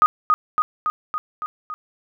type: tone with echo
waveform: sine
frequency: 1244 Hz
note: D#6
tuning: 1 cent flat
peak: -9 dBFS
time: 0.02-0.06 s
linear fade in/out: 0 ms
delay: 280 ms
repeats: 6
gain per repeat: -3 dB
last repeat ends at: 1.74 s
effects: none